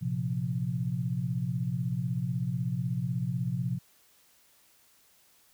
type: chord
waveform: sine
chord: Bb suspended second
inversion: none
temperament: equal with one note detuned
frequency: 114.67 / 130.81 / 174.61 Hz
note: Bb2 / C3 / F3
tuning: -28 / 0 / 0 cents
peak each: -34 / -31 / -33 dBFS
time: 0.01-3.79 s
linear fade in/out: 20 ms
effects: white hiss -63 dBFS RMS until 5.53 s